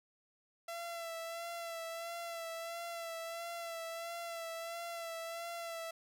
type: tone with vibrato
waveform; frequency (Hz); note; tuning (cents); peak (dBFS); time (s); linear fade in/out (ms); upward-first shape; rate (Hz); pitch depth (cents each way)
sawtooth; 671; E5; +31; -37; 0.68-5.91; 5; sine; 1.5; 31
effects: none